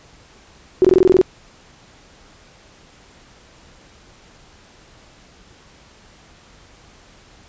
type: tone bursts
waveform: sine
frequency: 370 Hz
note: F#4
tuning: in tune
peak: -7 dBFS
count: 9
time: 0.82-1.214 s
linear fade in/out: 0 ms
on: 26 ms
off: 20 ms
effects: pink hiss -48 dBFS RMS until 7.48 s + resampled to 16000 Hz